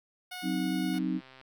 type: tone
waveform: 10% pulse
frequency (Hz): 729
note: F#5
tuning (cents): -26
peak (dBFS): -30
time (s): 0.31-0.99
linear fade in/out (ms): 10
type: chord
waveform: sine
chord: C diminished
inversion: second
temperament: equal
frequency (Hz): 185 / 261.6 / 311.1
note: Gb3 / C4 / Eb4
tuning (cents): 0 / 0 / 0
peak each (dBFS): -32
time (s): 0.42-1.21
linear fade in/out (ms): 50
type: click train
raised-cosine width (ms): 0.3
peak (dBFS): -36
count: 63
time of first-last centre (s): 0.94-1.413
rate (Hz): 131
effects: none